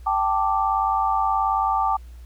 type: chord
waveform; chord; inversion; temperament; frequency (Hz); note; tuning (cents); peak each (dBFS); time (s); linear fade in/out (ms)
sine; G suspended second; none; equal with one note detuned; 781.3 / 880 / 1174.7; G5 / A5 / D6; -6 / 0 / 0; -23; 0.06-1.97; 10
effects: added 60 Hz sine -38 dBFS peak until 2.25 s + pink hiss -58 dBFS RMS until 2.25 s